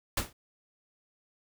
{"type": "noise with exponential decay", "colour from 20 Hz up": "pink", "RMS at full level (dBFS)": -24, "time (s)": [0.17, 0.33], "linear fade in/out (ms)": 5, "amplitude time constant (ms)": 34, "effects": []}